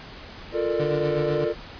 triangle chord, Bb major seventh, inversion second, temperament equal with one note detuned, 349.2 / 440 / 466.2 / 595.9 Hz, F4 / A4 / Bb4 / D5, 0 / 0 / 0 / +25 cents, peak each -26 / -25 / -26 / -26 dBFS, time 0.52-1.55 s, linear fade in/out 50 ms
35% pulse tone with tremolo, 146.83 Hz, D3, in tune, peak -24 dBFS, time 0.79-1.45 s, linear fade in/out 10 ms, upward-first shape sine, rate 8 Hz, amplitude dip 50%
effects pink hiss -41 dBFS RMS until 1.79 s + resampled to 11025 Hz

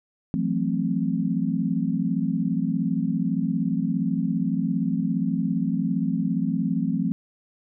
sine chord, F# half-diminished seventh, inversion third, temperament equal with one note detuned, 167.6 / 185 / 220 / 261.6 Hz, E3 / F#3 / A3 / C4, +29 / 0 / 0 / 0 cents, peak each -27 dBFS, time 0.34-7.12 s, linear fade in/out 0 ms, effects none

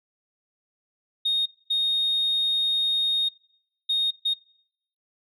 sine tone bursts at uneven times, 3710 Hz, A#7, 9 cents flat, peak -19 dBFS, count 4, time 1.25-1.46 / 1.7-3.29 / 3.89-4.11 / 4.25-4.34 s, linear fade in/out 10 ms, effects noise-tail reverb RT60 0.7 s tail -24 dB re dry + tanh soft clip ceiling -17 dBFS

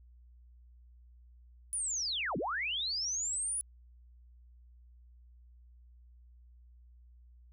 sine linear two-way sweep, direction down then up, 9990 to 130.2 to 9990 Hz, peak -32 dBFS, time 1.73-3.61 s, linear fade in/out 0 ms, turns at 2.37 s, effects added 60 Hz sine -55 dBFS peak until 7.52 s

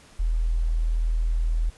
sine tone, 40.63 Hz, E1, 24 cents flat, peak -20 dBFS, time 0.19-1.7 s, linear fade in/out 10 ms, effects pink hiss -52 dBFS RMS until 1.77 s + resampled to 24000 Hz

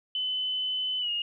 sine tone with pitch glide, 3024 to 2854 Hz, F#7 to F7, +37 to +37 cents, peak -27 dBFS, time 0.15-1.22 s, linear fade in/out 2 ms, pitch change -100 cents, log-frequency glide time 0.99-1.1 s, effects none

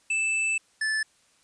square tone pair in turn, 2637 / 1745.8 Hz, E7 / A6, 0 / -14 cents, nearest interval perfect fifth, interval 714 cents, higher first, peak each -24 / -25 dBFS, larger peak first, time 0.1-0.58 / 0.81-1.03 s, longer first, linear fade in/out 5 ms, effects white hiss -63 dBFS RMS until 1.43 s + resampled to 22050 Hz

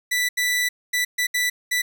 sawtooth tone bursts at uneven times, 1975.5 Hz, B6, in tune, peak -16 dBFS, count 6, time 0.11-0.29 / 0.37-0.69 / 0.93-1.05 / 1.18-1.27 / 1.34-1.5 / 1.71-1.82 s, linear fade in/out 10 ms, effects none

